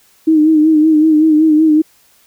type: tone with vibrato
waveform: sine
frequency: 311.1 Hz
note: D#4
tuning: in tune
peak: -6 dBFS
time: 0.27-1.82 s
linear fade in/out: 10 ms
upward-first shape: sine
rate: 5.3 Hz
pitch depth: 51 cents each way
effects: white hiss -51 dBFS RMS until 2.26 s